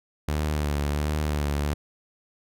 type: tone with vibrato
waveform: sawtooth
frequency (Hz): 74.1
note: D2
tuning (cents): +16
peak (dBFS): -20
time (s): 0.28-1.74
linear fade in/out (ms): 5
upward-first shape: sine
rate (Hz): 1.4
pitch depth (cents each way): 45
effects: none